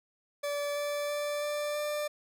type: tone with pitch steps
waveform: 40% pulse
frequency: 578 / 582 / 586.1 / 590.1 / 594.2 Hz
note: D5 / D5 / D5 / D5 / D5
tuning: -28 / -16 / -4 / +8 / +20 cents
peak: -30 dBFS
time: 0.43-2.08 s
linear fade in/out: 10 ms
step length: 330 ms
effects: none